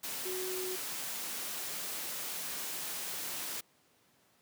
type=tone in noise; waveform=sine; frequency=370 Hz; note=F#4; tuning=in tune; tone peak=-37 dBFS; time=0.25-0.76 s; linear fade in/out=10 ms; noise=white; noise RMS=-39 dBFS; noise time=0.03-3.61 s; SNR=-1 dB; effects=pink hiss -68 dBFS RMS until 4.41 s + high-pass 150 Hz 12 dB/octave